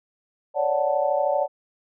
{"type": "chord", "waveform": "sine", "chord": "D major seventh", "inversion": "third", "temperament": "equal", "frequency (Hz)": [554.4, 587.3, 740, 880], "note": ["C#5", "D5", "F#5", "A5"], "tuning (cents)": [0, 0, 0, 0], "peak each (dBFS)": [-25, -23, -26, -28], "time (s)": [0.54, 1.48], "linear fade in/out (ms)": 50, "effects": []}